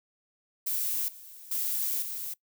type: noise with level steps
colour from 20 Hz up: violet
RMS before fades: -30 / -48 / -30 / -36 dBFS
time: 0.66-2.34 s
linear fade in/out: 10 ms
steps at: 1.08 / 1.51 / 2.02 s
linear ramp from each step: 5 ms
effects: noise-tail reverb RT60 0.1 s tail -21 dB re dry